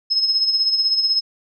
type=tone with tremolo; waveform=sine; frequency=5170 Hz; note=E8; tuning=34 cents flat; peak=-13 dBFS; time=0.1-1.21 s; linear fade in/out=20 ms; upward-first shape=sine; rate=16 Hz; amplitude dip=55%; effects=none